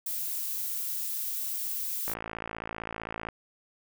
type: noise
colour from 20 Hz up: violet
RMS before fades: -33 dBFS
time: 0.06-2.14 s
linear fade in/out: 5 ms
type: click train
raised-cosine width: 0.5 ms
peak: -20 dBFS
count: 68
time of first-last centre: 2.08-3.287 s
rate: 55.5 Hz
effects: none